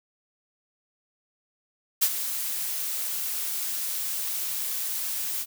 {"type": "noise with ADSR envelope", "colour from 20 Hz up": "blue", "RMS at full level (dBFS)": -19, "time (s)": [2.01, 5.46], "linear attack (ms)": 17, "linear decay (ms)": 60, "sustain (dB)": -11, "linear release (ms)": 46, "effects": []}